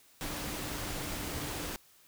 sine tone in noise, 297.1 Hz, D4, 20 cents sharp, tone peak -46 dBFS, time 0.21-1.76 s, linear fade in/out 0 ms, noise pink, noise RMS -38 dBFS, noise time 0.21-1.76 s, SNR -11 dB, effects white hiss -62 dBFS RMS until 2.07 s

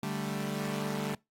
sawtooth chord, D suspended fourth, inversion none, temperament equal, 146.83 / 196 / 220 Hz, D3 / G3 / A3, 0 / 0 / 0 cents, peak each -33 / -32 / -33 dBFS, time 0.03-1.15 s, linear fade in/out 2 ms, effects noise-tail reverb RT60 0.2 s tail -23 dB re dry + AAC 48 kbps

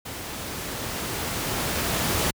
pink noise with level ramp, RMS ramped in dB -35 to -23 dBFS, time 0.05-2.31 s, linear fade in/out 10 ms, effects high-pass 60 Hz 12 dB/octave

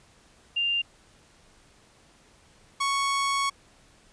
sine / sawtooth tone pair in turn, 2794 / 1108.8 Hz, F7 / C#6, 0 / 0 cents, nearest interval octave + major third, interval 1600 cents, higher first, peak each -23 / -20 dBFS, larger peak second, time 0.56-0.82 / 2.8-3.5 s, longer second, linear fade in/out 10 ms, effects pink hiss -58 dBFS RMS until 4.12 s + resampled to 22050 Hz

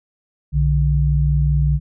sine tone pair together, 61.69 / 146.83 Hz, B1 / D3, -1 / 0 cents, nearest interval octave + minor third, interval 1501 cents, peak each -16 dBFS, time 0.52-1.8 s, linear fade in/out 50 ms, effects none

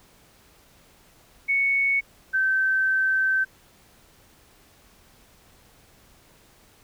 sine tone pair in turn, 2217 / 1546.1 Hz, C#7 / G6, 0 / -24 cents, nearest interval tritone, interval 624 cents, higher first, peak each -19 dBFS, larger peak neither, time 1.48-2.01 / 2.33-3.45 s, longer second, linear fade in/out 20 ms, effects pink hiss -56 dBFS RMS until 6.83 s

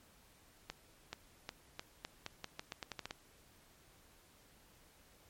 accelerating click train, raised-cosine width 0.2 ms, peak -24 dBFS, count 14, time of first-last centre 0.7-3.109 s, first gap 430 ms, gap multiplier 0.84, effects pink hiss -65 dBFS RMS until 5.29 s + MP3 64 kbps

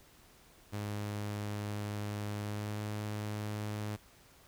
sawtooth tone with pitch glide, 103.83 to 105.4 Hz, G#2 to G#2, 0 to +26 cents, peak -32 dBFS, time 0.72-3.97 s, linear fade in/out 20 ms, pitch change +26 cents, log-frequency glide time 2.4-2.82 s, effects pink hiss -61 dBFS RMS until 4.47 s

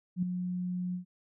sine tone with ADSR envelope, 180.2 Hz, F#3, 45 cents flat, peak -24 dBFS, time 0.16-1.05 s, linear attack 66 ms, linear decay 5 ms, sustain -7 dB, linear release 110 ms, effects none

